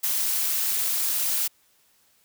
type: noise with amplitude modulation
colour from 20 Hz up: blue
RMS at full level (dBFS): -22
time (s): 0.03-1.48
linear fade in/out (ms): 10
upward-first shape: sine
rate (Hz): 217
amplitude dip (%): 65
effects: white hiss -63 dBFS RMS until 2.24 s